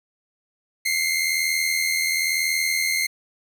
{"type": "tone pair together", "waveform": "sawtooth", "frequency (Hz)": [2070, 2151], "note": ["C7", "C7"], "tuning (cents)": [-19, 47], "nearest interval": "minor second", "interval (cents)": 66, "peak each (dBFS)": -20, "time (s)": [0.85, 3.07], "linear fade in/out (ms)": 10, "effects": []}